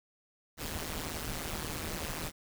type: noise with amplitude modulation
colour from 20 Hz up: pink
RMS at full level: -34 dBFS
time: 0.57-2.32 s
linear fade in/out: 50 ms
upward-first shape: sine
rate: 157 Hz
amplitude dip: 90%
effects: none